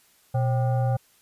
sine tone with frequency modulation, 121.8 Hz, B2, 24 cents flat, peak -20 dBFS, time 0.34-0.97 s, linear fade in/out 10 ms, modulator 659 Hz, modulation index 0.6, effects white hiss -60 dBFS RMS until 1.21 s + resampled to 32000 Hz

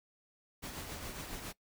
pink noise with tremolo, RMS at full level -42 dBFS, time 0.62-1.53 s, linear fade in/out 20 ms, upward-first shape triangle, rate 7.3 Hz, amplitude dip 45%, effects noise-tail reverb RT60 0.1 s tail -20 dB re dry

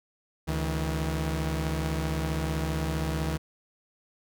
sawtooth tone pair together, 72.27 / 160 Hz, D2 / D#3, -27 / +49 cents, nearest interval octave + major second, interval 1376 cents, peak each -26 dBFS, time 0.47-3.38 s, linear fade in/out 20 ms, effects none

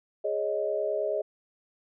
sine chord, Ab suspended fourth, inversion none, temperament just, 415.3 / 553.7 / 623 Hz, Ab4 / Db5 / Eb5, 0 / -2 / +2 cents, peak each -31 / -32 / -29 dBFS, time 0.24-1.22 s, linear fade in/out 10 ms, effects none

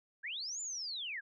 sine linear two-way sweep, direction up then down, 1550 to 7200 to 1550 Hz, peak -38 dBFS, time 0.23-1.21 s, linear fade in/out 20 ms, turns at 0.61 s, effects none

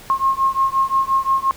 sine beating tone pair, 1072 / 1077.7 Hz, C6 / C#6, +42 / -49 cents, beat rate 5.7 Hz, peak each -18 dBFS, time 0.1-1.51 s, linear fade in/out 0 ms, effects pink hiss -41 dBFS RMS until 1.56 s

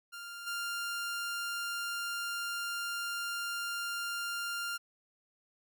sawtooth tone with level steps, 1396.9 Hz, F6, in tune, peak -39 / -31 dBFS, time 0.12-4.78 s, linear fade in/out 20 ms, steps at 0.46 s, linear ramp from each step 20 ms, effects none

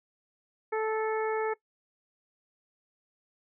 harmonic tone, 437.7 Hz, A4, 9 cents flat, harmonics 1 / 2 / 3 / 4 / 5, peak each -28 / -34 / -38 / -40 / -42 dBFS, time 0.72-1.54 s, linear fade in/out 10 ms, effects noise-tail reverb RT60 0.1 s tail -20 dB re dry

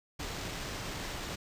pink noise with sample-and-hold, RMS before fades -39 dBFS, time 0.19-1.36 s, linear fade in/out 10 ms, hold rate 11025 Hz, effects resampled to 32000 Hz

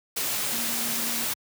sine tone in noise, 233.1 Hz, A#3, in tune, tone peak -37 dBFS, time 0.52-1.25 s, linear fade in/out 10 ms, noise white, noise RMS -28 dBFS, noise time 0.16-1.34 s, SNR -12 dB, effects high-pass 100 Hz 12 dB/octave

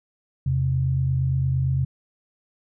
sine tone pair together, 82.97 / 131.7 Hz, E2 / C3, +12 / +12 cents, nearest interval minor sixth, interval 800 cents, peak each -26 / -20 dBFS, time 0.46-1.85 s, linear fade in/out 5 ms, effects none

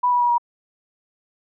sine tone with pitch steps, 986 / 975.2 / 964.6 / 954.1 Hz, B5 / B5 / B5 / A#5, -3 / -22 / -41 / +40 cents, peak -15 dBFS, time 0.03-0.382 s, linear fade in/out 10 ms, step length 88 ms, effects none

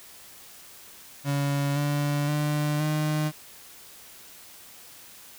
35% pulse tone with pitch steps, 141.5 / 145.14 / 148.88 / 152.71 Hz, C#3 / D3 / D3 / D#3, +36 / -20 / +24 / -32 cents, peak -22 dBFS, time 1.24-3.32 s, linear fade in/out 50 ms, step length 520 ms, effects white hiss -48 dBFS RMS until 5.38 s

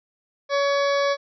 harmonic tone, 563 Hz, C#5, 27 cents sharp, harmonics 1 / 2 / 3 / 4 / 6 / 7 / 8 / 9 / 10, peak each -20 / -26 / -30 / -32 / -36 / -37 / -38 / -39 / -40 dBFS, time 0.49-1.17 s, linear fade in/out 50 ms, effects none

